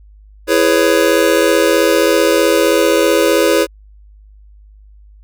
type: chord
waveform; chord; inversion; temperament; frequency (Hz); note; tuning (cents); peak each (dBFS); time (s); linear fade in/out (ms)
square; C# minor seventh; first; just; 332.6 / 415.8 / 498.9 / 554.4; E4 / G#4 / B4 / C#5; +16 / +2 / +17 / 0; -16; 0.47-3.67; 50
effects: added 51 Hz sine -39 dBFS peak until 5.23 s